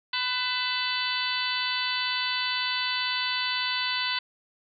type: harmonic tone with a mistuned harmonic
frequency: 501 Hz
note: B4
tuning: 25 cents sharp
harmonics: 2 / 3 / 4 / 5 / 6 / 7 / 8 / 9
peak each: -34 / -34 / -34 / -34 / -34 / -34 / -34 / -34 dBFS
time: 0.13-4.19 s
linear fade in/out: 5 ms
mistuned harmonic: 5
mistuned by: +85 cents
effects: none